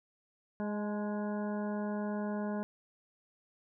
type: harmonic tone with a mistuned harmonic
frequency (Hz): 207.8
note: G#3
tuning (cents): +1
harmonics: 1 / 2 / 3 / 4 / 5 / 7 / 8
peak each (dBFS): -34 / -42 / -41 / -46 / -48 / -50 / -54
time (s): 0.6-2.63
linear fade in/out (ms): 0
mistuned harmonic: 4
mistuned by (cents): +32
effects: none